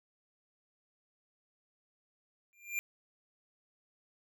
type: tone with exponential growth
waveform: square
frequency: 2385 Hz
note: D7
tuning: 26 cents sharp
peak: -30 dBFS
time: 2.53-2.79 s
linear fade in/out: 0 ms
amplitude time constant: 56 ms
effects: none